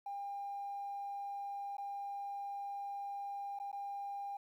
triangle tone with dropouts, 802 Hz, G5, 39 cents sharp, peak -36 dBFS, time 0.06-4.37 s, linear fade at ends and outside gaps 5 ms, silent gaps 1.769-1.781 / 3.589-3.599 / 3.716-3.728 s, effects tanh soft clip ceiling -37 dBFS + 12-bit

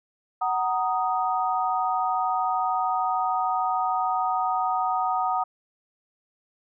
sine chord, D# minor, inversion first, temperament just, 746.7 / 933.4 / 1244.5 Hz, F#5 / A#5 / D#6, +16 / +2 / 0 cents, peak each -25 / -28 / -27 dBFS, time 0.41-5.44 s, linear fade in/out 10 ms, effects none

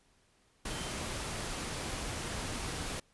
sine tone in noise, 3116 Hz, G7, 11 cents flat, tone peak -48 dBFS, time 0.7-0.92 s, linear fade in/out 5 ms, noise pink, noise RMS -38 dBFS, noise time 0.65-3 s, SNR -13 dB, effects pink hiss -69 dBFS RMS until 3.13 s + resampled to 24000 Hz

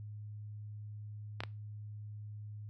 clicks, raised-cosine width 0.3 ms, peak -20 / -22 dBFS, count 2, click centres 1.405 / 1.436 s, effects noise-tail reverb RT60 0.3 s tail -22 dB re dry + added 105 Hz sine -43 dBFS peak until 2.69 s

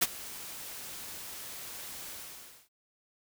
white noise with ADSR envelope, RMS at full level -23 dBFS, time 0.01-2.69 s, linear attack 14 ms, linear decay 36 ms, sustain -20 dB, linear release 560 ms, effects none

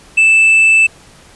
triangle tone, 2639 Hz, E7, 1 cent sharp, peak -4 dBFS, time 0.17-0.87 s, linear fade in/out 10 ms, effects pink hiss -42 dBFS RMS until 1.35 s + resampled to 24000 Hz

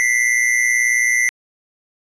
square tone pair together, 1975.5 / 2094 Hz, B6 / C7, 0 / +1 cents, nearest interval minor second, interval 101 cents, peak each -17 / -18 dBFS, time 0-1.29 s, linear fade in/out 0 ms, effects resampled to 22050 Hz

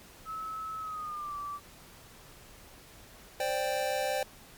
sine tone with pitch glide, 1296 to 1161.3 Hz, E6 to D6, -30 to -20 cents, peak -35 dBFS, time 0.25-1.6 s, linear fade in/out 50 ms, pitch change -190 cents, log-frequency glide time 0.78-1.36 s
square chord, C suspended second, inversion none, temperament just, 523.3 / 588.7 / 784.9 Hz, C5 / D5 / G5, 0 / +4 / +2 cents, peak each -34 dBFS, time 3.4-4.23 s, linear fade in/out 2 ms
effects pink hiss -53 dBFS RMS until 4.57 s + MP3 96 kbps

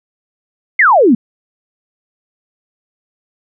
sine exponential sweep, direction down, 2217 to 209.2 Hz, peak -5 dBFS, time 0.79-1.15 s, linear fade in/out 5 ms, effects none

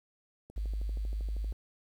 click train, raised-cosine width 2 ms, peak -36 dBFS, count 14, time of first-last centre 0.5-1.524 s, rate 12.7 Hz
sine tone, 51.91 Hz, G#1, in tune, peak -31 dBFS, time 0.56-1.53 s, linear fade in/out 10 ms
effects 10-bit

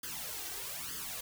white noise with flanger, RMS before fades -41 dBFS, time 0.03-1.21 s, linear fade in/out 5 ms, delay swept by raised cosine 0.62 to 2.62 ms, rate 1.1 Hz, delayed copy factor +0.8, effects none

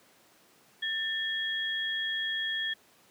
sine tone pair together, 1780 / 3305 Hz, A6 / G#7, +20 / -9 cents, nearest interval major seventh, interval 1071 cents, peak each -32 / -32 dBFS, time 0.82-2.74 s, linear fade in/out 10 ms, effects pink hiss -61 dBFS RMS until 3.1 s + high-pass 200 Hz 12 dB/octave

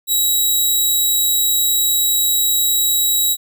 10% pulse tone, 3867 Hz, B7, 37 cents flat, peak -6 dBFS, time 0.07-3.37 s, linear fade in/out 50 ms, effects none

